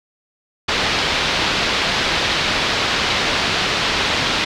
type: low-pass noise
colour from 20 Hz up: white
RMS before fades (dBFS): -19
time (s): 0.68-4.45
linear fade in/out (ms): 10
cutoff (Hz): 4300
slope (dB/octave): 24
effects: none